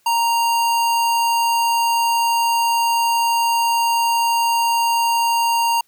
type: tone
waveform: square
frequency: 931 Hz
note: A#5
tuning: 2 cents flat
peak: -16 dBFS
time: 0.06-5.81 s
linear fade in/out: 5 ms
effects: white hiss -61 dBFS RMS until 5.87 s